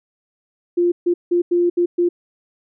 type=tone bursts at uneven times; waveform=sine; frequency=349.2 Hz; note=F4; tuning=in tune; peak=-13 dBFS; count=6; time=0.77-0.92 / 1.06-1.14 / 1.31-1.42 / 1.51-1.7 / 1.77-1.86 / 1.98-2.09 s; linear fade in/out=10 ms; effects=none